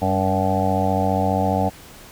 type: harmonic tone with a mistuned harmonic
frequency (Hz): 94.8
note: F#2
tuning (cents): +43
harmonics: 1 / 2 / 3 / 5 / 6 / 7 / 8 / 9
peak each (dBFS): -24 / -24 / -27 / -28 / -27 / -26 / -23 / -28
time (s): 0.01-1.7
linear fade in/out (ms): 20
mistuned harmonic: 2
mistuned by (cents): +41
effects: pink hiss -43 dBFS RMS until 2.11 s